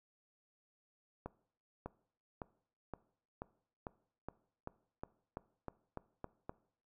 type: accelerating click train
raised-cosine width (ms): 1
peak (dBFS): -28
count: 14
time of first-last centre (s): 1.26-6.495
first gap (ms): 600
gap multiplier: 0.93
effects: noise-tail reverb RT60 0.6 s tail -20 dB re dry